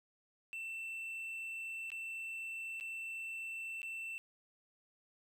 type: tone with dropouts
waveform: triangle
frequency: 2678 Hz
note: E7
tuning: 27 cents sharp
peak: -39 dBFS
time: 0.53-4.18 s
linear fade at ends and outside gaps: 0 ms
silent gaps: 1.903-1.918 / 2.8-2.809 / 3.818-3.83 s
effects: none